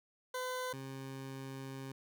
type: tone pair in turn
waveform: 20% pulse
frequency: 507 / 134.29 Hz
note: B4 / C3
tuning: +45 / +45 cents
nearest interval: octave + major seventh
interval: 2300 cents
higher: first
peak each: -32 / -38 dBFS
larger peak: first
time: 0.34-0.73 / 0.73-1.92 s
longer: second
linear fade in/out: 5 ms
effects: none